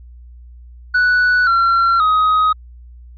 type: tone with pitch steps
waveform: triangle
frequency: 1480 / 1365 / 1259 Hz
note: F#6 / F6 / D#6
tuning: 0 / -40 / +20 cents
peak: -9 dBFS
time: 0.94-2.53 s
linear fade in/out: 10 ms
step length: 530 ms
effects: added 60 Hz sine -36 dBFS peak until 3.17 s + resampled to 11025 Hz